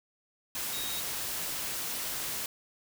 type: tone in noise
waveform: sine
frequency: 3769 Hz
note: A#7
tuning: 18 cents sharp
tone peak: -38 dBFS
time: 0.73-1 s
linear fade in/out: 2 ms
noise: white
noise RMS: -35 dBFS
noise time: 0.55-2.46 s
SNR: -6 dB
effects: none